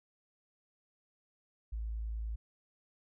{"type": "tone", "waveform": "sine", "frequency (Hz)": 55, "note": "A1", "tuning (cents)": 0, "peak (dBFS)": -35, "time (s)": [1.72, 2.36], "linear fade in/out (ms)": 10, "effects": []}